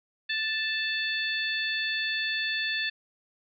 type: harmonic tone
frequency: 880 Hz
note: A5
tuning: in tune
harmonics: 2 / 3 / 4 / 5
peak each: -30 / -33 / -33 / -36 dBFS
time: 0.29-2.9 s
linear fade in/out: 10 ms
effects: none